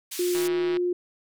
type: band-pass noise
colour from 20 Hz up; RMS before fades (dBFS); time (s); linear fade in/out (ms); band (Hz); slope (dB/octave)
white; -35; 0.11-0.48; 10; 2300 to 12000; 12
type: tone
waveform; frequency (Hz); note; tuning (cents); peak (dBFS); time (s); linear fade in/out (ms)
sine; 355.7; F4; +32; -22; 0.19-0.93; 5
type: click train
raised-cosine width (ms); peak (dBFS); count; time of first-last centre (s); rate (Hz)
0.3; -20; 69; 0.35-0.77; 162
effects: none